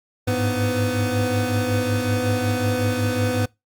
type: tone cluster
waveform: square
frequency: 100.8 / 106.2 / 248.1 / 502 Hz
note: G2 / G#2 / B3 / B4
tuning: +49 / +39 / +8 / +28 cents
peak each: -26 dBFS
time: 0.27-3.46 s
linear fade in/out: 10 ms
effects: noise-tail reverb RT60 0.2 s tail -23 dB re dry + Opus 48 kbps